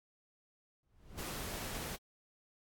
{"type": "noise with exponential growth", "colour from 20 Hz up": "brown", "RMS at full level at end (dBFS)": -41, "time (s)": [0.83, 1.21], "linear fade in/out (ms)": 2, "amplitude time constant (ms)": 82}
{"type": "noise", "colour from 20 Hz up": "pink", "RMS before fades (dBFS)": -42, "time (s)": [1.17, 1.97], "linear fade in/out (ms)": 20}
{"effects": ["AAC 64 kbps"]}